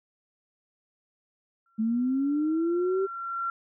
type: tone with exponential growth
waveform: sine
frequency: 1366 Hz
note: F6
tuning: 39 cents flat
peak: -26 dBFS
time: 1.66-3.5 s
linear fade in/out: 2 ms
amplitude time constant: 400 ms
type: linear sweep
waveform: sine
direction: up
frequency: 215.3 to 392 Hz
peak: -23 dBFS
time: 1.78-3.07 s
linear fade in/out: 20 ms
effects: none